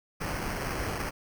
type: noise with sample-and-hold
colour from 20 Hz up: pink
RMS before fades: -33 dBFS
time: 0.2-1.11 s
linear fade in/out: 20 ms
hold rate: 3675 Hz
effects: none